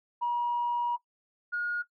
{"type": "tone pair in turn", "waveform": "sine", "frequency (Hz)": [958, 1435.4], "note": ["A#5", "F6"], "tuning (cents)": [47, 47], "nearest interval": "perfect fifth", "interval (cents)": 700, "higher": "second", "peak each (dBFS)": [-25, -27], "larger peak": "first", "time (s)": [[0.21, 0.97], [1.52, 1.83]], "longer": "first", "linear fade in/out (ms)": 20, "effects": ["noise-tail reverb RT60 0.1 s tail -19 dB re dry", "tanh soft clip ceiling -22 dBFS"]}